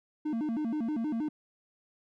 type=tone with vibrato; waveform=triangle; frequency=263.4 Hz; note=C4; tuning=12 cents sharp; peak=-27 dBFS; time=0.25-1.29 s; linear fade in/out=10 ms; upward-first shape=square; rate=6.3 Hz; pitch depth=250 cents each way; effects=none